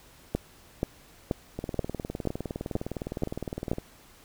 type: two click trains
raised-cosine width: 2 ms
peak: -19 / -12 dBFS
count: 44 / 8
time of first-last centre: 1.59-3.784 / 0.35-3.715 s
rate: 19.6 / 2.08 Hz
effects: pink hiss -55 dBFS RMS until 4.24 s